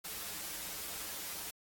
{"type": "noise with comb filter", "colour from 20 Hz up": "white", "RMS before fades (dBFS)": -42, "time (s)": [0.04, 1.51], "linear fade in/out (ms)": 10, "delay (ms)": 8, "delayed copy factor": -1, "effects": ["AAC 64 kbps"]}